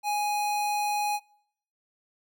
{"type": "tone", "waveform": "square", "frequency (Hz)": 830.6, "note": "G#5", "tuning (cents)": 0, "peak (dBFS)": -26, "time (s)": [0.03, 1.2], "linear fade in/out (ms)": 50, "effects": ["noise-tail reverb RT60 0.7 s tail -25 dB re dry"]}